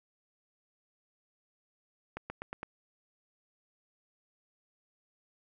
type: accelerating click train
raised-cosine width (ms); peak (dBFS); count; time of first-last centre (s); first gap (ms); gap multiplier
0.5; -23; 5; 2.17-2.631; 130; 0.92
effects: none